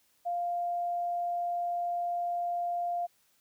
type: tone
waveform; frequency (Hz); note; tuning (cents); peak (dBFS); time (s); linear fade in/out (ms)
sine; 698.5; F5; 0; -29; 0.25-3.07; 20
effects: white hiss -69 dBFS RMS until 3.4 s